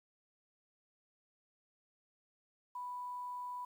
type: tone with quantisation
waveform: sine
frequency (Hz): 987.8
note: B5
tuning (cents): 0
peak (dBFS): -40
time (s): 2.75-3.65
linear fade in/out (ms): 5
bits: 11
effects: none